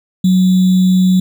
sine tone with sample-and-hold, 185 Hz, F#3, in tune, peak -7 dBFS, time 0.24-1.2 s, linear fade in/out 5 ms, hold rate 3675 Hz, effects none

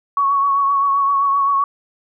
sine tone with vibrato, 1114 Hz, C#6, 8 cents sharp, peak -13 dBFS, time 0.17-1.64 s, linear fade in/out 2 ms, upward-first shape triangle, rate 7.7 Hz, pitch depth 33 cents each way, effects none

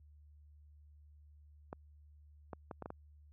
clicks, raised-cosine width 1 ms, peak -29 dBFS, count 6, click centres 1.729 / 2.532 / 2.712 / 2.823 / 2.859 / 2.904 s, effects added 74 Hz sine -56 dBFS peak until 3.32 s + high-pass 60 Hz 12 dB/octave

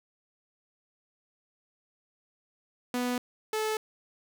sawtooth tone pair in turn, 246.9 / 433.9 Hz, B3 / A4, 0 / -24 cents, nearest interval minor seventh, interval 976 cents, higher second, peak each -24 dBFS, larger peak neither, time 2.94-3.18 / 3.53-3.77 s, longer neither, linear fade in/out 2 ms, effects none

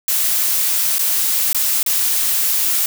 blue noise with dropouts, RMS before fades -17 dBFS, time 0.08-2.86 s, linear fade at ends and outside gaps 2 ms, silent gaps 0.984-0.992 / 1.53-1.546 / 1.83-1.862 s, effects none

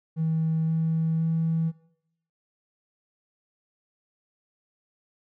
triangle tone with pitch steps, 160.5 / 161.71 / 162.93 Hz, E3 / E3 / E3, -46 / -33 / -20 cents, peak -19 dBFS, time 0.16-1.72 s, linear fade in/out 50 ms, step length 520 ms, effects noise-tail reverb RT60 0.7 s tail -20 dB re dry + tanh soft clip ceiling -19 dBFS

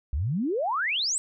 sine exponential sweep, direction up, 61.74 to 8360 Hz, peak -24 dBFS, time 0.13-1.18 s, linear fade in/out 0 ms, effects none

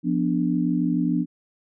sine chord, B diminished, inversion second, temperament equal, 174.61 / 246.9 / 293.7 Hz, F3 / B3 / D4, 0 / 0 / 0 cents, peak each -24 dBFS, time 0.03-1.26 s, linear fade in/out 50 ms, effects none

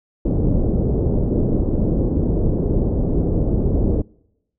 pink low-pass noise, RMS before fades -18 dBFS, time 0.25-4.02 s, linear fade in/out 5 ms, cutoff 470 Hz, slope 24 dB/octave, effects noise-tail reverb RT60 0.9 s tail -26 dB re dry

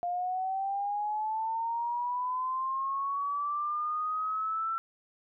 sine linear sweep, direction up, 698.5 to 1341 Hz, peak -29 dBFS, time 0.03-4.78 s, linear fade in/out 0 ms, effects none

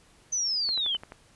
sine linear sweep, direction down, 6190 to 2960 Hz, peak -25 dBFS, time 0.32-0.97 s, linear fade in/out 10 ms
click train, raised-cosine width 0.5 ms, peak -26 dBFS, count 6, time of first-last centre 0.69-1.121 s, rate 11.6 Hz
effects pink hiss -59 dBFS RMS until 1.35 s + resampled to 24000 Hz

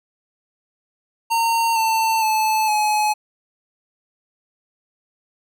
square tone with pitch steps, 917 / 893.5 / 870.5 / 848.2 Hz, A#5 / A5 / A5 / G#5, -29 / +26 / -19 / +36 cents, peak -17 dBFS, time 1.3-3.14 s, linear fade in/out 20 ms, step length 460 ms, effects none

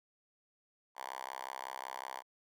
5% pulse tone with high-pass filter, 65.41 Hz, C2, in tune, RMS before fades -44 dBFS, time 0.95-2.23 s, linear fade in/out 50 ms, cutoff 960 Hz, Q 3.9, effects none

